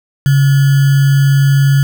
sine tone with sample-and-hold, 138.59 Hz, C#3, in tune, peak -6 dBFS, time 0.26-1.83 s, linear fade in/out 0 ms, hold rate 1575 Hz, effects none

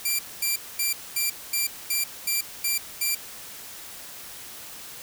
5% pulse tone bursts, 2360 Hz, D7, 8 cents sharp, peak -13 dBFS, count 9, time 0.05-3.15 s, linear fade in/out 5 ms, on 140 ms, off 230 ms, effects white hiss -41 dBFS RMS until 5.02 s

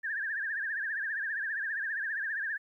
sine tone with vibrato, 1693 Hz, G#6, 33 cents sharp, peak -31 dBFS, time 0.03-2.58 s, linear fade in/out 20 ms, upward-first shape triangle, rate 15 Hz, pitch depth 160 cents each way, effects 12-bit

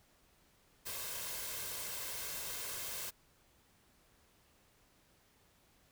white noise with comb filter, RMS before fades -42 dBFS, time 0.85-3.11 s, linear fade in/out 20 ms, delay 1.9 ms, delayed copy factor +0.5, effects pink hiss -69 dBFS RMS until 5.91 s

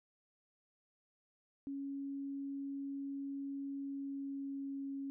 sine tone with pitch glide, 277.2 to 275.1 Hz, C#4 to C#4, 0 to -13 cents, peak -39 dBFS, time 1.67-5.1 s, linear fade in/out 0 ms, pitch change -13 cents, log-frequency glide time 3.77-4.94 s, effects none

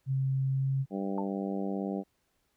sine tone with pitch glide, 133.8 to 134.96 Hz, C3 to C#3, +39 to -46 cents, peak -26 dBFS, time 0.06-0.86 s, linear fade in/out 50 ms, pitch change +15 cents, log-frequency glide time 0.48-0.71 s
harmonic tone, 98 Hz, G2, in tune, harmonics 2 / 3 / 4 / 5 / 6 / 7 / 8, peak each -33 / -37 / -39 / -41 / -43 / -44 / -45 dBFS, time 0.9-2.04 s, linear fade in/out 50 ms
sine tone with exponential decay, 883 Hz, A5, 6 cents sharp, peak -30 dBFS, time 1.18-1.32 s, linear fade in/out 1 ms, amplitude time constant 29 ms
effects pink hiss -75 dBFS RMS until 2.56 s

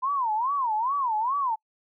sine tone with vibrato, 987.8 Hz, B5, in tune, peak -23 dBFS, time 0.02-1.56 s, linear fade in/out 20 ms, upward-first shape sine, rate 2.4 Hz, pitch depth 260 cents each way, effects noise-tail reverb RT60 0.1 s tail -26 dB re dry

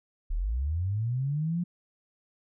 sine linear sweep, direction up, 33.15 to 178.6 Hz, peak -26 dBFS, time 0.3-1.64 s, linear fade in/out 10 ms, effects none

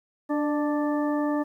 harmonic tone with a mistuned harmonic, 293.7 Hz, D4, in tune, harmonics 1 / 2 / 3 / 4 / 6, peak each -24 / -30 / -34 / -36 / -40 dBFS, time 0.29-1.44 s, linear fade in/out 20 ms, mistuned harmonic 2, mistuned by +31 cents, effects 10-bit

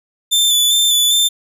sawtooth tone with vibrato, 3520 Hz, A7, in tune, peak -8 dBFS, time 0.31-1.29 s, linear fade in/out 20 ms, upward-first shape square, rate 2.5 Hz, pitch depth 23 cents each way, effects none

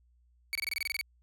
30% pulse tone bursts, 2253 Hz, C#7, 28 cents sharp, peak -28 dBFS, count 11, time 0.53-1.012 s, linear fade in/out 0 ms, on 22 ms, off 24 ms, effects added 60 Hz sine -63 dBFS peak until 1.22 s

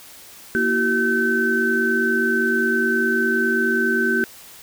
sine tone cluster, 236.5 / 331.8 / 381.5 / 1533 Hz, A#3 / E4 / G4 / G6, +25 / +11 / -47 / -39 cents, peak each -23 / -28 / -23 / -19 dBFS, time 0.55-4.24 s, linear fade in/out 0 ms, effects white hiss -43 dBFS RMS until 4.62 s

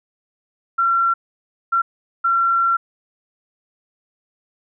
sine tone bursts at uneven times, 1363 Hz, F6, 43 cents flat, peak -14 dBFS, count 3, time 0.78-1.14 / 1.72-1.82 / 2.24-2.77 s, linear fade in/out 10 ms, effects none

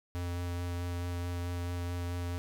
square tone with vibrato, 87.7 Hz, F2, 8 cents sharp, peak -34 dBFS, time 0.15-2.38 s, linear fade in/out 0 ms, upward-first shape sine, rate 4.6 Hz, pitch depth 11 cents each way, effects none

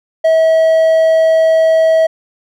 triangle tone, 645 Hz, E5, 38 cents flat, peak -5 dBFS, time 0.24-2.07 s, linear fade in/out 10 ms, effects none

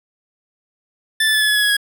25% pulse tone with pitch steps, 1762 / 1746.8 / 1731.7 / 1716.8 / 1702 / 1687.3 / 1672.7 / 1658.3 Hz, A6 / A6 / A6 / A6 / G#6 / G#6 / G#6 / G#6, +2 / -13 / -28 / -43 / +42 / +27 / +12 / -3 cents, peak -10 dBFS, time 1.2-1.768 s, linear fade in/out 5 ms, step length 71 ms, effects none

